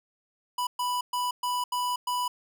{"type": "tone bursts at uneven times", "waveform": "square", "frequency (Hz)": 987.8, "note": "B5", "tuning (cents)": 0, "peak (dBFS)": -27, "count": 6, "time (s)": [[0.58, 0.67], [0.79, 1.01], [1.13, 1.31], [1.43, 1.64], [1.72, 1.96], [2.07, 2.28]], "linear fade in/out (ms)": 5, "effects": []}